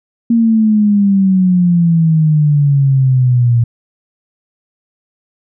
sine exponential sweep, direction down, 233.9 to 116.54 Hz, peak -7 dBFS, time 0.3-3.64 s, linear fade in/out 5 ms, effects none

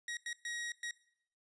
sawtooth tone bursts at uneven times, 1895 Hz, A#6, 28 cents sharp, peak -35 dBFS, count 4, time 0.08-0.17 / 0.26-0.33 / 0.45-0.72 / 0.83-0.91 s, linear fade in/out 2 ms, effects noise-tail reverb RT60 0.7 s tail -20 dB re dry + resampled to 22050 Hz

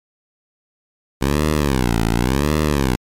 10% pulse tone with vibrato, 65.41 Hz, C2, in tune, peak -7 dBFS, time 1.21-2.96 s, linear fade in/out 10 ms, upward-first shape sine, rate 0.91 Hz, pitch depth 280 cents each way, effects MP3 96 kbps

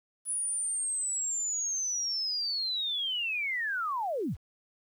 sine linear sweep, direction down, 9950 to 32.37 Hz, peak -29 dBFS, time 0.25-4.37 s, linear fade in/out 50 ms, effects 10-bit

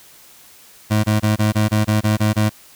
25% pulse tone bursts, 106.7 Hz, G#2, 47 cents sharp, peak -10 dBFS, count 10, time 0.9-2.498 s, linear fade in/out 20 ms, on 140 ms, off 22 ms, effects white hiss -46 dBFS RMS until 2.75 s

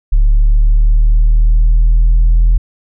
sine exponential sweep, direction up, 36 to 41.6 Hz, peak -3 dBFS, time 0.12-2.58 s, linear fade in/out 10 ms, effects tanh soft clip ceiling -4 dBFS

